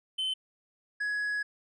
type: tone pair in turn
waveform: triangle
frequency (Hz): 3063 / 1676.9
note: G7 / G#6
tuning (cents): -41 / +16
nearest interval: minor seventh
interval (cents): 1043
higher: first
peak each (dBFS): -27 / -27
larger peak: neither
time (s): 0.18-0.34 / 1-1.43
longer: second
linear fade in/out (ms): 10
effects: resampled to 22050 Hz